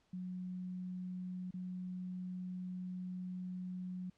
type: tone with dropouts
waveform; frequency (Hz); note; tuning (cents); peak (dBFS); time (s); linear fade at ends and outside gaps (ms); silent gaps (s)
sine; 182.5; F#3; -24; -40; 0.13-4.1; 5; 1.509-1.539
effects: pink hiss -75 dBFS RMS until 4.17 s + low-pass 6000 Hz 12 dB/octave